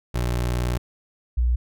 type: tone pair in turn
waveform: 25% pulse / sine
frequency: 60.5 / 60.27 Hz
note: B1 / B1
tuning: -35 / -42 cents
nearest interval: unison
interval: 7 cents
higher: first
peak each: -18 / -17 dBFS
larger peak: second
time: 0.14-0.78 / 1.37-1.56 s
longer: first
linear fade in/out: 10 ms
effects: none